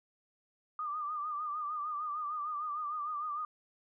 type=tone with vibrato; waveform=sine; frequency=1203 Hz; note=D6; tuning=41 cents sharp; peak=-34 dBFS; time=0.79-3.45 s; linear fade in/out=2 ms; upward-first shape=triangle; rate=6.6 Hz; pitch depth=80 cents each way; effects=none